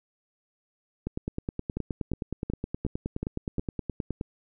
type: two click trains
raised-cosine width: 3 ms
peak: -17 / -17 dBFS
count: 31 / 6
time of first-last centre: 1.07-4.211 / 1.77-3.595 s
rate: 9.55 / 2.74 Hz
effects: none